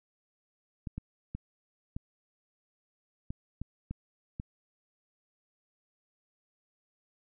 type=clicks; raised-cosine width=5 ms; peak=-24 dBFS; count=8; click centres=0.872 / 0.98 / 1.35 / 1.965 / 3.305 / 3.616 / 3.91 / 4.399 s; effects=none